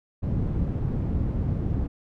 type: low-pass noise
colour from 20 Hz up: white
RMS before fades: -26 dBFS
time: 0.22-1.88 s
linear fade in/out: 20 ms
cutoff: 140 Hz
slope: 12 dB/octave
effects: none